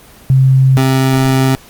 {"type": "tone pair in turn", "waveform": ["sine", "25% pulse"], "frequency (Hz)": [132.4, 132.4], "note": ["C3", "C3"], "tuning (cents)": [21, 21], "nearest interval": "unison", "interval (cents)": 0, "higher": "neither", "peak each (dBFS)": -5, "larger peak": "neither", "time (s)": [[0.3, 0.77], [0.77, 1.55]], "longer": "second", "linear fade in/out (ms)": 0, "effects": ["pink hiss -40 dBFS RMS until 1.69 s", "Opus 24 kbps"]}